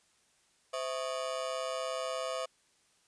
30% pulse ring-modulated tone, 586 Hz, D5, 4 cents flat, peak -28 dBFS, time 0.73-2.46 s, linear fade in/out 10 ms, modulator 68.3 Hz, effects white hiss -69 dBFS RMS until 3.07 s + resampled to 22050 Hz

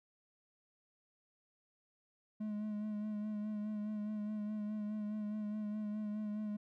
triangle tone with vibrato, 211.2 Hz, G#3, 29 cents sharp, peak -35 dBFS, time 2.4-6.57 s, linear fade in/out 10 ms, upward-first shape sine, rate 4.8 Hz, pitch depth 28 cents each way, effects none

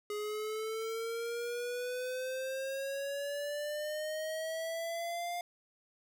square exponential sweep, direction up, 415.3 to 705 Hz, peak -36 dBFS, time 0.1-5.41 s, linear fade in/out 2 ms, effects none

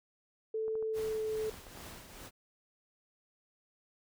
sine tone with pitch glide, 440.2 to 434.9 Hz, A4 to A4, +1 to -20 cents, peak -32 dBFS, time 0.54-1.5 s, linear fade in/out 5 ms, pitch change -21 cents, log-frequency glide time 0.88-1.25 s
clicks, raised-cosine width 1 ms, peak -37 dBFS, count 9, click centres 0.681 / 0.754 / 0.826 / 0.986 / 1.541 / 1.668 / 1.774 / 1.804 / 1.867 s
pink noise with tremolo, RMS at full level -47 dBFS, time 0.93-2.31 s, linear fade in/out 50 ms, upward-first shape triangle, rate 2.4 Hz, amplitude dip 55%
effects none

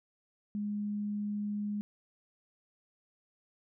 sine tone, 207 Hz, G#3, 5 cents flat, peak -32 dBFS, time 0.55-1.81 s, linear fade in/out 0 ms, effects none

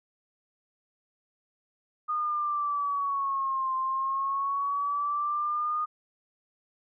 sine linear two-way sweep, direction down then up, 1230 to 1046.5 to 1230 Hz, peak -26 dBFS, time 2.08-5.86 s, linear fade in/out 20 ms, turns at 3.75 s, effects none

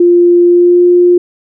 sine tone with pitch glide, 349.2 to 353.7 Hz, F4 to F4, 0 to +22 cents, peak -3 dBFS, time 0-1.18 s, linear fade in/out 5 ms, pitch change +22 cents, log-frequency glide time 0.44-0.84 s, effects none

